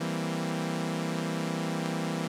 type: chord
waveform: sawtooth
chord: C dominant seventh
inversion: first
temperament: equal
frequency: 164.81 / 196 / 233.1 / 261.6 Hz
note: E3 / G3 / Bb3 / C4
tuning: 0 / 0 / 0 / 0 cents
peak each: -28 / -33 / -32 / -34 dBFS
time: 0-2.28 s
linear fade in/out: 10 ms
effects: low-pass 10000 Hz 12 dB/octave